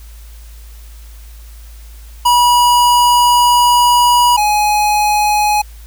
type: tone pair in turn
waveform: square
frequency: 970 / 838.3 Hz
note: B5 / G#5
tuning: -31 / +16 cents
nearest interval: minor third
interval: 253 cents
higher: first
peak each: -8 / -11 dBFS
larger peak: first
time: 2.25-4.37 / 4.37-5.62 s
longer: first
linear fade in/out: 10 ms
effects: added 55 Hz sine -32 dBFS peak until 5.86 s + white hiss -45 dBFS RMS until 5.86 s